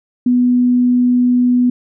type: tone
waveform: sine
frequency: 246.9 Hz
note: B3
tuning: in tune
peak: -9 dBFS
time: 0.26-1.7 s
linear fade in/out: 5 ms
effects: none